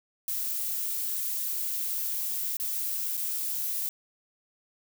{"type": "noise with dropouts", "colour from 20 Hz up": "violet", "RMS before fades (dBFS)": -31, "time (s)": [0.28, 3.89], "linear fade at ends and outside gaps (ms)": 1, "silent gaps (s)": [[2.569, 2.599], [3.17, 3.175]], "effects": []}